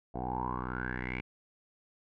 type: tone with low-pass filter sweep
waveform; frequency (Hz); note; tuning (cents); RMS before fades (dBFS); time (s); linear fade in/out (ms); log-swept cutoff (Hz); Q
10% pulse; 62.3; B1; +16; -36; 0.14-1.21; 10; 670 to 2400; 9.9
effects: none